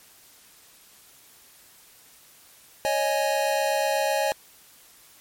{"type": "chord", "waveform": "square", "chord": "C# suspended second", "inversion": "none", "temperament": "equal", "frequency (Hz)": [554.4, 622.3, 830.6], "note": ["C#5", "D#5", "G#5"], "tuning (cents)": [0, 0, 0], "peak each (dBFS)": -27, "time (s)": [2.85, 4.32], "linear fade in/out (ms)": 0, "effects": ["white hiss -53 dBFS RMS until 5.2 s", "MP3 64 kbps"]}